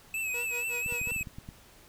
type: tone with vibrato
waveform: square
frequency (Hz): 2590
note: E7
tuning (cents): -31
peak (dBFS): -31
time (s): 0.14-1.23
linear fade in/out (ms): 2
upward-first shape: triangle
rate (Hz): 4.3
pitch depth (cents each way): 67
type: tone with tremolo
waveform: sawtooth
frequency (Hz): 480.9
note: B4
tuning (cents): -46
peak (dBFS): -34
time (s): 0.34-1.11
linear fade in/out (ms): 0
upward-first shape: sine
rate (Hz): 5.4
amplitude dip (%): 100
type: clicks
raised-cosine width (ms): 5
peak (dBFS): -29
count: 10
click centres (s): 0.862 / 0.924 / 1.015 / 1.073 / 1.119 / 1.163 / 1.211 / 1.272 / 1.385 / 1.489
effects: pink hiss -56 dBFS RMS until 1.88 s